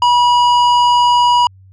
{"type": "tone with tanh clipping", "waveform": "sine", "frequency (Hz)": 970, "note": "B5", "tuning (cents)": -31, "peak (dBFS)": -10, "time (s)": [0.02, 1.47], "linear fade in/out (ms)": 2, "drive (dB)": 15, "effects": ["added 95 Hz sine -40 dBFS peak until 1.72 s", "low-pass 6000 Hz 12 dB/octave"]}